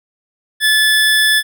25% pulse tone, 1732 Hz, A6, 28 cents flat, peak -6 dBFS, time 0.6-1.43 s, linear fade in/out 50 ms, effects none

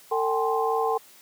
sine tone cluster, 449.6 / 772 / 836 / 1048 Hz, A4 / G5 / G#5 / C6, +37 / -27 / +11 / +2 cents, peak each -25 / -27 / -31 / -28 dBFS, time 0.11-0.98 s, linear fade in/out 10 ms, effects white hiss -52 dBFS RMS until 1.21 s + high-pass 150 Hz 12 dB/octave

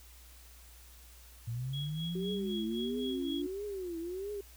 sine linear sweep, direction up, 112.4 to 293.7 Hz, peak -34 dBFS, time 1.47-3.47 s, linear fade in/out 10 ms
sine tone with tremolo, 3322 Hz, G#7, in tune, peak -39 dBFS, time 1.73-3.42 s, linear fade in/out 5 ms, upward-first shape sine, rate 3.9 Hz, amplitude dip 85%
sine tone with vibrato, 370 Hz, F#4, in tune, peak -36 dBFS, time 2.15-4.41 s, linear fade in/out 5 ms, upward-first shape triangle, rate 1.5 Hz, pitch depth 220 cents each way
effects added 60 Hz sine -54 dBFS peak until 4.56 s + white hiss -58 dBFS RMS until 4.56 s

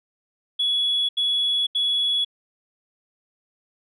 sine tone bursts, 3380 Hz, G#7, 30 cents sharp, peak -18 dBFS, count 3, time 0.59-2.248 s, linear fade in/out 10 ms, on 500 ms, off 79 ms, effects tanh soft clip ceiling -15 dBFS

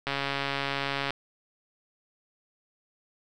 click train, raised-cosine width 0.3 ms, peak -13 dBFS, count 145, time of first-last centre 0.07-1.106 s, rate 139 Hz, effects none

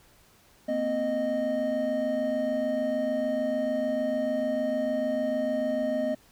triangle tone cluster, 231.7 / 258.4 / 618 Hz, A#3 / C4 / D#5, -10 / -21 / -12 cents, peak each -32 / -29 / -25 dBFS, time 0.68-6.15 s, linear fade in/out 10 ms, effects pink hiss -59 dBFS RMS until 6.31 s

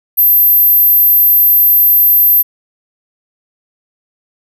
sine tone, 12330 Hz, G9, 30 cents flat, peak -5 dBFS, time 0.17-2.43 s, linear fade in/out 20 ms, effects none

